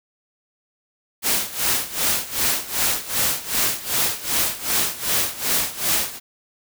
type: noise with tremolo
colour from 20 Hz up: white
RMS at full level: -19 dBFS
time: 1.22-6.2 s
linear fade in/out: 50 ms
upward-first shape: sine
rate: 2.6 Hz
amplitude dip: 85%
effects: none

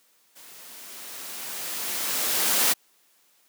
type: noise with level ramp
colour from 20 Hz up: white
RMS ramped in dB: -48 to -20 dBFS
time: 0.35-2.74 s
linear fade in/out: 20 ms
effects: white hiss -63 dBFS RMS until 3.48 s + high-pass 200 Hz 12 dB/octave

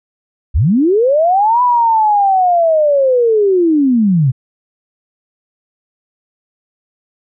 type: linear two-way sweep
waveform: sine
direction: up then down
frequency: 49 to 997 to 119.9 Hz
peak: -8 dBFS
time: 0.54-4.32 s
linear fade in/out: 20 ms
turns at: 1.62 s
effects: none

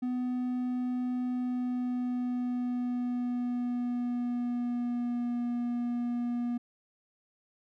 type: tone with pitch glide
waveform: triangle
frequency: 249.5 to 240.6 Hz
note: B3 to B3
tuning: +18 to -45 cents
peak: -27 dBFS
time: 0.02-6.58 s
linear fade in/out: 10 ms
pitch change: -63 cents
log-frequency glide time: 1.26-5.42 s
effects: none

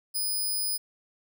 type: tone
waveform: 5% pulse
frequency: 5000 Hz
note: D#8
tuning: 8 cents sharp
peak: -20 dBFS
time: 0.14-0.78 s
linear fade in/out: 20 ms
effects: none

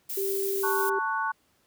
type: noise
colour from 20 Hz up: violet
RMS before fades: -33 dBFS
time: 0.09-0.9 s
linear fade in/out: 10 ms
type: tone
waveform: sine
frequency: 392 Hz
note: G4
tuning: in tune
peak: -27 dBFS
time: 0.17-0.99 s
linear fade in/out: 5 ms
type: chord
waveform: sine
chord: F# minor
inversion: first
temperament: just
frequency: 888 / 1110 / 1480 Hz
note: A5 / C#6 / F#6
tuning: +16 / +2 / 0 cents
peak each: -30 dBFS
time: 0.63-1.32 s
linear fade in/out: 10 ms
effects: pink hiss -67 dBFS RMS until 1.66 s + high-pass 80 Hz 12 dB/octave

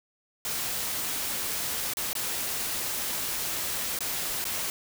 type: noise with dropouts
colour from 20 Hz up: white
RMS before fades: -31 dBFS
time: 0.45-4.7 s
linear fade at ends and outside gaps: 1 ms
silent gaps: 1.936-1.97 / 2.131-2.152 / 3.989-4.006 / 4.442-4.452 s
effects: none

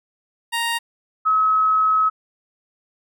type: tone pair in turn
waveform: 15% pulse / sine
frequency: 932.3 / 1282.9 Hz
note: A#5 / E6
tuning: 0 / -47 cents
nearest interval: tritone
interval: 553 cents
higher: second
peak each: -14 dBFS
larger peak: neither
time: 0.52-0.79 / 1.25-2.1 s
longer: second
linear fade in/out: 20 ms
effects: none

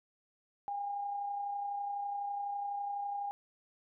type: tone with amplitude modulation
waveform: sine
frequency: 809 Hz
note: G#5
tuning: 46 cents flat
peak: -33 dBFS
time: 0.68-3.31 s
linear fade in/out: 0 ms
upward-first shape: sine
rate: 32 Hz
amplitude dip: 35%
effects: none

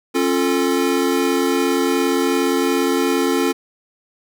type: chord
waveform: square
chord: Db augmented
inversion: none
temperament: equal with one note detuned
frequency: 271.9 / 349.2 / 440 Hz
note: Db4 / F4 / A4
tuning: -33 / 0 / 0 cents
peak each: -20 / -21 / -22 dBFS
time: 0.14-3.53 s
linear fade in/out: 20 ms
effects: none

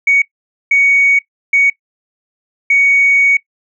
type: tone bursts at uneven times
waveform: sine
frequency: 2236 Hz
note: C#7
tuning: 14 cents sharp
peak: -6 dBFS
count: 4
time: 0.07-0.22 / 0.71-1.19 / 1.53-1.7 / 2.7-3.37 s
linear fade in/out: 5 ms
effects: noise-tail reverb RT60 0.1 s tail -19 dB re dry + tanh soft clip ceiling -2 dBFS

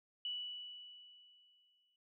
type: tone with exponential decay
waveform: sine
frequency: 2955 Hz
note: F#7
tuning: 3 cents flat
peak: -37 dBFS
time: 0.25-1.96 s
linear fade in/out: 2 ms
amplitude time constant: 370 ms
effects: none

